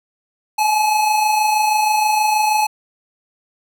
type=tone pair together; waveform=square; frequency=830.6 / 856.9 Hz; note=G#5 / A5; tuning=0 / -46 cents; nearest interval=minor second; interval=54 cents; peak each=-24 / -15 dBFS; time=0.58-2.67 s; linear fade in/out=10 ms; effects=none